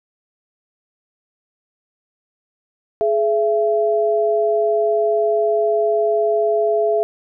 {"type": "tone pair together", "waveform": "sine", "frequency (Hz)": [422.7, 671], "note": ["G#4", "E5"], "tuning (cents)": [31, 31], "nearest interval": "minor sixth", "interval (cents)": 800, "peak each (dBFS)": -17, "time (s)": [3.01, 7.03], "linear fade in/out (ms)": 0, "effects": []}